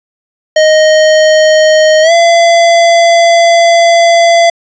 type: tone with pitch glide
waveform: square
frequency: 622.3 to 678.6 Hz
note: D#5 to F5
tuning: 0 to -50 cents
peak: -4 dBFS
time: 0.56-4.5 s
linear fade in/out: 5 ms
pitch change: +150 cents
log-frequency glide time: 2.02-2.12 s
effects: resampled to 16000 Hz + 7-bit